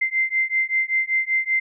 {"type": "beating tone pair", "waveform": "sine", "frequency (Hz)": [2080, 2085.2], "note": ["C7", "C7"], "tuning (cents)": [-11, -6], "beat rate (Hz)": 5.2, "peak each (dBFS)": -22, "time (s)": [0.01, 1.6], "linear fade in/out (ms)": 10, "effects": []}